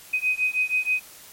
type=beating tone pair; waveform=sine; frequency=2506 / 2512.3 Hz; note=D#7 / D#7; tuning=+12 / +16 cents; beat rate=6.3 Hz; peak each=-24 dBFS; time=0.13-1 s; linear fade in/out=10 ms; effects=white hiss -46 dBFS RMS until 1.32 s + MP3 64 kbps